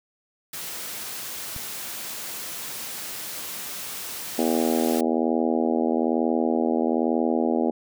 white high-pass noise, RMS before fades -34 dBFS, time 0.53-5.01 s, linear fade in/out 5 ms, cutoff 110 Hz, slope 12 dB/octave
click, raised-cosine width 5 ms, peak -25 dBFS, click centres 1.564 s
harmonic tone, 81.1 Hz, E2, 28 cents flat, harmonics 3 / 4 / 5 / 6 / 7 / 8 / 9 / 10, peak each -24 / -26 / -28 / -30 / -31 / -32 / -33 / -34 dBFS, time 4.38-7.71 s, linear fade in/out 10 ms
effects none

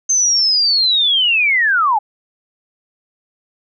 sine linear sweep, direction down, 6300 to 795 Hz, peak -11 dBFS, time 0.09-1.99 s, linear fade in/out 10 ms, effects none

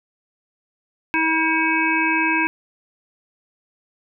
harmonic tone, 321.4 Hz, E4, 44 cents flat, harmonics 1 / 3 / 5 / 7 / 8, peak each -23 / -23 / -23 / -23 / -23 dBFS, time 1.14-2.47 s, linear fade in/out 0 ms, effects none

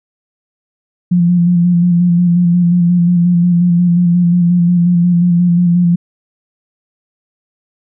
sine tone with vibrato, 174.61 Hz, F3, in tune, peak -7 dBFS, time 1.11-5.96 s, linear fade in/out 10 ms, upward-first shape square, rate 5.6 Hz, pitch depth 26 cents each way, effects none

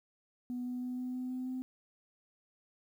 sine tone with pitch steps, 246.9 / 248.5 / 250.1 / 251.7 / 253.3 / 254.9 / 256.5 Hz, B3 / B3 / B3 / B3 / B3 / C4 / C4, 0 / +11 / +22 / +33 / +44 / -45 / -34 cents, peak -34 dBFS, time 0.5-1.62 s, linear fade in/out 0 ms, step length 160 ms, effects tanh soft clip ceiling -32 dBFS + 11-bit

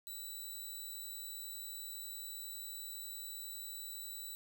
5% pulse tone, 3951 Hz, B7, in tune, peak -36 dBFS, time 0.07-4.35 s, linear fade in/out 0 ms, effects 12-bit

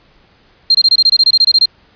sine tone bursts, 4186 Hz, C8, in tune, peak -5 dBFS, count 14, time 0.7-1.657 s, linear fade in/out 5 ms, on 47 ms, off 23 ms, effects pink hiss -50 dBFS RMS until 1.95 s + resampled to 11025 Hz

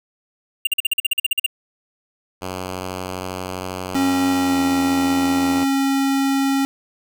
square tone bursts, 2800 Hz, F7, 4 cents sharp, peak -15 dBFS, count 13, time 0.65-1.463 s, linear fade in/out 5 ms, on 21 ms, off 45 ms
5% pulse tone with pitch glide, 92.5 to 85.81 Hz, F#2 to F2, 0 to -30 cents, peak -15 dBFS, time 2.41-5.65 s, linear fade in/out 20 ms, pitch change -130 cents, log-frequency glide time 4.37-4.58 s
square tone, 272.9 Hz, C#4, 27 cents flat, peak -17 dBFS, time 3.95-6.65 s, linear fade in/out 0 ms
effects none

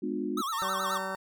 sine chord, G# diminished seventh, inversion none, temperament just, 207.7 / 249.2 / 299 / 358.8 Hz, G#3 / B3 / D4 / F4, 0 / +16 / +31 / +47 cents, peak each -36 / -35 / -34 / -35 dBFS, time 0.02-0.42 s, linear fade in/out 10 ms
square tone with vibrato, 1200 Hz, D6, 37 cents sharp, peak -31 dBFS, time 0.37-0.98 s, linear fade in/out 5 ms, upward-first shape sine, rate 9.4 Hz, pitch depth 190 cents each way
30% pulse tone with tremolo, 911 Hz, A#5, 40 cents flat, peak -33 dBFS, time 0.52-1.16 s, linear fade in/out 10 ms, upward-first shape sine, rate 2.9 Hz, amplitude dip 50%
harmonic tone, 191.4 Hz, G3, 41 cents flat, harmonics 1 / 2 / 3 / 4 / 5 / 6 / 7 / 8, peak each -42 / -43 / -38 / -43 / -44 / -39 / -43 / -39 dBFS, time 0.62-1.15 s, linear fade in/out 0 ms
effects none

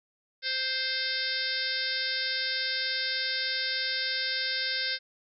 harmonic tone, 523.3 Hz, C5, in tune, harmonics 1 / 3 / 4 / 5 / 6 / 7 / 8 / 9 / 10, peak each -45 / -34 / -36 / -43 / -42 / -35 / -38 / -34 / -36 dBFS, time 0.42-4.99 s, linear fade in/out 50 ms, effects none

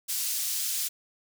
pink high-pass noise, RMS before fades -30 dBFS, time 0.08-0.89 s, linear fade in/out 20 ms, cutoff 5400 Hz, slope 12 dB/octave, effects none

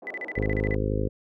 white band-pass noise, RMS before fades -42 dBFS, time 0.02-0.76 s, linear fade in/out 5 ms, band 290 to 670 Hz, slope 24 dB/octave
sine tone bursts, 2000 Hz, B6, 21 cents sharp, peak -30 dBFS, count 10, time 0.07-0.743 s, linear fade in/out 0 ms, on 34 ms, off 37 ms
harmonic tone, 51.91 Hz, G#1, in tune, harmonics 1 / 2 / 3 / 4 / 5 / 6 / 7 / 8 / 9 / 10, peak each -29 / -29 / -35 / -35 / -34 / -36 / -36 / -33 / -36 / -34 dBFS, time 0.36-1.09 s, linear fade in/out 20 ms
effects none

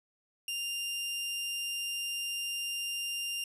sawtooth tone, 2794 Hz, F7, in tune, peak -30 dBFS, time 0.48-3.44 s, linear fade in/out 2 ms, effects resampled to 32000 Hz

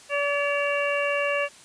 harmonic tone with a mistuned harmonic, 573 Hz, D5, 43 cents flat, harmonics 1 / 2 / 3 / 4 / 5, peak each -25 / -31 / -31 / -32 / -29 dBFS, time 0.09-1.49 s, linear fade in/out 50 ms, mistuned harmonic 5, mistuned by -63 cents, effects white hiss -49 dBFS RMS until 1.64 s + resampled to 22050 Hz

